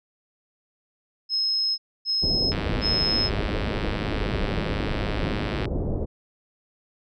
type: tone bursts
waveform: sine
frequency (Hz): 5160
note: E8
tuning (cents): -38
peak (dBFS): -21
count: 3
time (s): 1.29-3.3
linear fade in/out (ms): 50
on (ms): 490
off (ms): 270
type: low-pass noise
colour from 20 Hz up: pink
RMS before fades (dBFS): -27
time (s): 2.22-6.06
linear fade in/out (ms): 20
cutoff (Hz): 580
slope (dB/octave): 24
type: click train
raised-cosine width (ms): 0.3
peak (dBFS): -15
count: 327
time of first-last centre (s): 2.52-5.655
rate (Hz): 104
effects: none